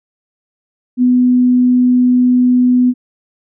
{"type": "tone", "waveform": "sine", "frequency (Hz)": 249.1, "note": "B3", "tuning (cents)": 15, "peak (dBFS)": -7, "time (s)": [0.97, 2.94], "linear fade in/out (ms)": 50, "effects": []}